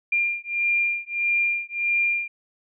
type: beating tone pair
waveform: sine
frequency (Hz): 2395 / 2396.6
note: D7 / D7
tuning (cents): +33 / +34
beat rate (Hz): 1.6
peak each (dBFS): -24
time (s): 0.12-2.28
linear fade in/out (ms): 5
effects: none